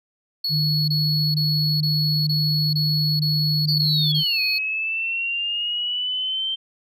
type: tone bursts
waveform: triangle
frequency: 4375 Hz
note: C#8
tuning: 24 cents flat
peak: -20 dBFS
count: 9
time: 0.44-4.584 s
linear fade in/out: 5 ms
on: 440 ms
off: 23 ms
type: tone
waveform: sine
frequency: 152.4 Hz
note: D#3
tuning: 36 cents flat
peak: -20 dBFS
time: 0.49-4.24 s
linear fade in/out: 50 ms
type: linear two-way sweep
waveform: sine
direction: down then up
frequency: 4734 to 2500 to 3138 Hz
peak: -22 dBFS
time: 3.67-6.56 s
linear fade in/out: 20 ms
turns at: 4.41 s
effects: none